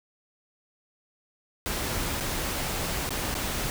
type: noise with dropouts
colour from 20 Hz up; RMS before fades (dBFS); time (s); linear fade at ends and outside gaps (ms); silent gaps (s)
pink; -30; 1.66-3.7; 0; 2.202-2.207 / 3.092-3.106 / 3.342-3.351
effects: none